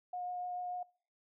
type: tone with vibrato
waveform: sine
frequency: 719 Hz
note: F#5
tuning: 50 cents flat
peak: -37 dBFS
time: 0.13-0.83 s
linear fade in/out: 5 ms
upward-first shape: sine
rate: 6.8 Hz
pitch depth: 8 cents each way
effects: noise-tail reverb RT60 0.5 s tail -25 dB re dry